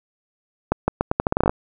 accelerating click train, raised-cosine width 1 ms, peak -3 dBFS, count 13, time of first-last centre 0.72-1.495 s, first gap 160 ms, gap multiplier 0.81, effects none

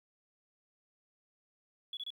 sine tone bursts, 3389 Hz, G#7, 34 cents sharp, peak -38 dBFS, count 3, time 1.93-2.104 s, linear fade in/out 2 ms, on 40 ms, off 27 ms, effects 11-bit

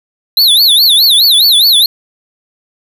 square tone with vibrato, 3918 Hz, B7, 15 cents flat, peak -5 dBFS, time 0.37-1.86 s, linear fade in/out 2 ms, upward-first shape sine, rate 4.8 Hz, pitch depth 240 cents each way, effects none

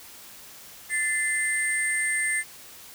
sine tone cluster, 1762 / 2073 / 8620 Hz, A6 / C7 / C#9, +2 / -17 / -49 cents, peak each -28 / -26 / -29 dBFS, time 0.89-2.44 s, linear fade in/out 50 ms, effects white hiss -46 dBFS RMS until 2.94 s

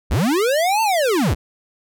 square linear two-way sweep, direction up then down, 37.51 to 910 to 37.51 Hz, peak -16 dBFS, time 0.1-1.35 s, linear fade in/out 20 ms, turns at 0.82 s, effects none

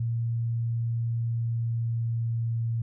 sine tone with pitch glide, 116.2 to 115.2 Hz, A#2 to A#2, -5 to -20 cents, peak -25 dBFS, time 0-2.82 s, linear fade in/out 5 ms, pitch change -15 cents, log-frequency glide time 1.17-2.69 s, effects none

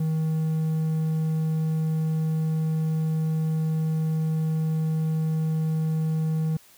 triangle tone, 158.4 Hz, D#3, 31 cents sharp, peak -20 dBFS, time 0-6.57 s, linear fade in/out 5 ms, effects white hiss -54 dBFS RMS until 6.77 s

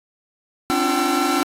45% pulse tone cluster, 269.8 / 294.9 / 345.8 / 763 / 1343 Hz, C#4 / D4 / F4 / G5 / E6, -47 / +7 / -17 / -47 / +32 cents, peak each -24 dBFS, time 0.7-1.43 s, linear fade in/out 0 ms, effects AAC 48 kbps

